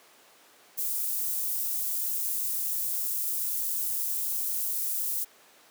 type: high-pass noise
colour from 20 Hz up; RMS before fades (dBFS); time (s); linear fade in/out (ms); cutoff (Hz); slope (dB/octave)
white; -30; 0.77-5.25; 20; 11000; 12
effects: pink hiss -56 dBFS RMS until 5.7 s + high-pass 400 Hz 12 dB/octave

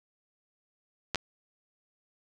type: clicks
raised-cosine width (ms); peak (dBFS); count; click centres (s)
0.2; -12; 2; 1.147 / 1.157
effects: none

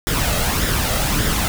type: noise with flanger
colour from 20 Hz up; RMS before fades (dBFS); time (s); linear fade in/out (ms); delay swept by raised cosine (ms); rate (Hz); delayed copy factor
pink; -19; 0.07-1.48; 0; 0.56 to 1.56; 1.7; +0.5
effects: none

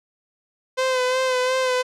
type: tone with vibrato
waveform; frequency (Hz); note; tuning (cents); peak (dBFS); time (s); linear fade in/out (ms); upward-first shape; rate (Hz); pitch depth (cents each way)
sawtooth; 512; C5; -38; -15; 0.77-1.83; 20; sine; 2.8; 32
effects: low-pass 7000 Hz 12 dB/octave

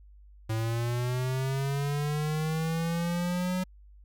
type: linear sweep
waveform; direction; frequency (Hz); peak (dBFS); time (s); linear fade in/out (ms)
square; up; 110 to 185; -28; 0.49-3.64; 10
effects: added 50 Hz sine -50 dBFS peak until 4.04 s

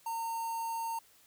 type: tone with notch filter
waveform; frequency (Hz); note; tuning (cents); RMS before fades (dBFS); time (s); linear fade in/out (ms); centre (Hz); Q
square; 914; A#5; -34; -36; 0.06-0.99; 5; 3400; 0.59
effects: white hiss -63 dBFS RMS until 1.26 s

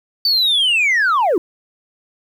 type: linear sweep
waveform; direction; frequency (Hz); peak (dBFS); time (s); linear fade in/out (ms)
sine; down; 4600 to 304.8; -10; 0.25-1.38; 2
effects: tanh soft clip ceiling -11 dBFS + 8-bit

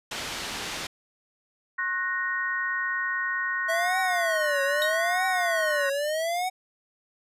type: low-pass noise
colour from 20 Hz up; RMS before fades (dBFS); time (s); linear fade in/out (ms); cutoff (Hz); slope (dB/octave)
white; -34; 0.11-0.87; 5; 4600; 12
type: chord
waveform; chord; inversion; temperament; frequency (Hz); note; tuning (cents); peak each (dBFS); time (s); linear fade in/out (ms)
sine; F# major; second; equal with one note detuned; 1080.3 / 1480 / 1864.7; C#6 / F#6 / A#6; -45 / 0 / 0; -33 / -30 / -28; 1.78-5.9; 10
type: tone with vibrato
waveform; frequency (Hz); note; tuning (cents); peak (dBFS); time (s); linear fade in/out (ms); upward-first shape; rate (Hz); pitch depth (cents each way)
square; 648; E5; -30; -26; 3.68-6.5; 20; triangle; 0.79; 290
type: tone with exponential decay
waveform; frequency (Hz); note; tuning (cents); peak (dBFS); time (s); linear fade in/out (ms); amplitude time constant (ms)
45% pulse; 3803; A#7; +34; -24; 4.82-4.97; 0; 31
effects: resampled to 32000 Hz

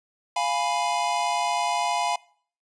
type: chord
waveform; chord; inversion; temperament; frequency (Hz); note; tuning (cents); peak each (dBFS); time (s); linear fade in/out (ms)
square; F diminished; none; equal; 698.5 / 830.6 / 987.8; F5 / Ab5 / Cb6; 0 / 0 / 0; -28; 0.36-2.16; 5
effects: noise-tail reverb RT60 0.5 s tail -22 dB re dry + resampled to 22050 Hz

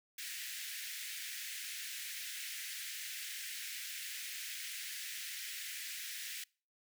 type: high-pass noise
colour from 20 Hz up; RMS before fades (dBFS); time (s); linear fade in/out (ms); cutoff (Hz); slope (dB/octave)
pink; -44; 0.18-6.44; 5; 1700; 48
effects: noise-tail reverb RT60 0.4 s tail -26 dB re dry

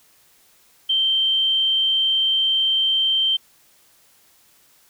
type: tone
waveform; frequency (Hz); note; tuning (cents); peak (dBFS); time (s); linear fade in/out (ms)
sine; 3131; G7; -3; -16; 0.89-3.37; 10
effects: white hiss -56 dBFS RMS until 4.89 s

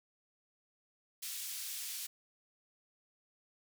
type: band-pass noise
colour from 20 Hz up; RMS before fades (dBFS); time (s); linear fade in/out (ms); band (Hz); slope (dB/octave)
white; -42; 1.22-2.07; 10; 2800 to 16000; 12
effects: none

